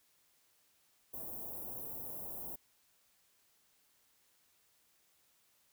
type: band-stop noise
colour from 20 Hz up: white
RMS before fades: -44 dBFS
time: 1.13-2.56 s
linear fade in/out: 10 ms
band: 790 to 13000 Hz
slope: 24 dB/octave
effects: white hiss -72 dBFS RMS until 5.72 s